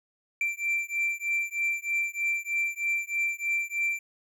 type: beating tone pair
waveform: triangle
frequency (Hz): 2349 / 2352.2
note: D7 / D7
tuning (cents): 0 / +2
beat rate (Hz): 3.2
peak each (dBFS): -28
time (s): 0.41-3.99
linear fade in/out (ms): 2
effects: none